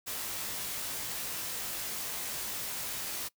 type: noise with comb filter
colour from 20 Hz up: white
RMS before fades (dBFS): -37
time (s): 0.06-3.29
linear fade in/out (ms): 20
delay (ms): 19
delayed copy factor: +0.55
effects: noise-tail reverb RT60 0.1 s tail -21 dB re dry